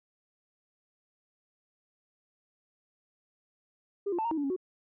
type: tone with pitch steps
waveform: sine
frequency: 402.2 / 347.7 / 882 / 930 / 320.4 / 288 / 274.5 / 369 Hz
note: G4 / F4 / A5 / A#5 / E4 / D4 / C#4 / F#4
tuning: +44 / -8 / +4 / -4 / -49 / -34 / -17 / -5 cents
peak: -27 dBFS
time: 4.06-4.564 s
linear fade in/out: 10 ms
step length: 63 ms
effects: tanh soft clip ceiling -24 dBFS